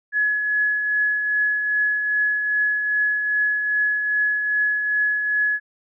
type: tone with tremolo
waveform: sine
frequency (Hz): 1694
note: G#6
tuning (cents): +34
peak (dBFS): -16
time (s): 0.12-5.6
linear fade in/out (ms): 50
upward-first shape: triangle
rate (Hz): 2.5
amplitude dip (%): 45
effects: none